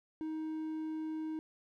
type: tone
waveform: triangle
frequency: 314.4 Hz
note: D#4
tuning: 18 cents sharp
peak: -34 dBFS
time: 0.21-1.39 s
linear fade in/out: 0 ms
effects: none